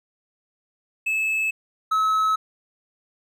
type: tone pair in turn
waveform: triangle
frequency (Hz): 2604 / 1290.4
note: E7 / E6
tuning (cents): -22 / -37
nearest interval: octave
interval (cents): 1215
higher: first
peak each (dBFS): -19 / -16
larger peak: second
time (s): 1.06-1.51 / 1.91-2.36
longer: neither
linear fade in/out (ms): 10
effects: none